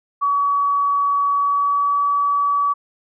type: tone with pitch glide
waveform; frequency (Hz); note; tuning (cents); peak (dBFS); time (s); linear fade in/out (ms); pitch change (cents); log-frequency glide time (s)
sine; 1134 to 1143.2; C#6 to D6; +39 to -47; -15; 0.21-2.74; 20; +14; 1.32-2.01
effects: none